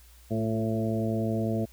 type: harmonic tone with a mistuned harmonic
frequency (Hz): 111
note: A2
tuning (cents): +16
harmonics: 1 / 2 / 3 / 4 / 5 / 6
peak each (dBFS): -30 / -29 / -34 / -36 / -37 / -35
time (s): 0.3-1.66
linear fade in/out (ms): 20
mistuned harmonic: 3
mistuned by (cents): +26
effects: added 60 Hz sine -52 dBFS peak until 1.72 s + white hiss -58 dBFS RMS until 1.72 s